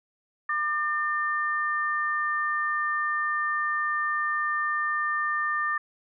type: tone pair together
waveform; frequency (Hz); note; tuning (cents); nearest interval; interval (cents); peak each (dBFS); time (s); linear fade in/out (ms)
sine; 1199.4 / 1800; D6 / A6; +36 / +39; perfect fifth; 703; -27; 0.49-5.78; 5
effects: none